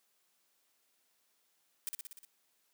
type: noise with echo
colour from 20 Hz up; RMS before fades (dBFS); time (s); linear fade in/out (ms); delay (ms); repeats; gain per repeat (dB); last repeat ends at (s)
blue; -37; 1.87-1.89; 0; 60; 6; -3; 2.25
effects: white hiss -75 dBFS RMS until 2.73 s + high-pass 200 Hz 12 dB/octave